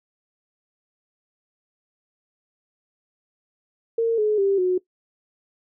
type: tone with pitch steps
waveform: sine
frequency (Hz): 458 / 424.9 / 394.1 / 365.6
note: A#4 / G#4 / G4 / F#4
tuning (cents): -31 / +40 / +9 / -21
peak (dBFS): -17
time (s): 3.98-4.78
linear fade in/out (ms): 5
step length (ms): 200
effects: noise-tail reverb RT60 0.1 s tail -19 dB re dry